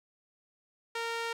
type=tone with band-pass filter; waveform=sawtooth; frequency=461.6 Hz; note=A#4; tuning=17 cents flat; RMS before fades=-35 dBFS; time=0.95-1.33 s; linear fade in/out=5 ms; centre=2100 Hz; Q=0.54; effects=none